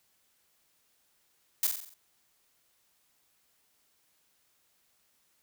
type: noise with echo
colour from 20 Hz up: blue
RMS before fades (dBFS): -26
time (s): 1.63-1.67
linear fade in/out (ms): 2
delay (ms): 45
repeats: 6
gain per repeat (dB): -5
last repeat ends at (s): 1.94
effects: white hiss -71 dBFS RMS until 5.42 s